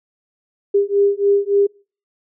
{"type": "beating tone pair", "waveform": "sine", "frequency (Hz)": [400.3, 403.8], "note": ["G4", "G#4"], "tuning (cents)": [36, -49], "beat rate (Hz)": 3.5, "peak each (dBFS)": -16, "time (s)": [0.74, 1.67], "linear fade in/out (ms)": 10, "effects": ["noise-tail reverb RT60 0.4 s tail -26 dB re dry"]}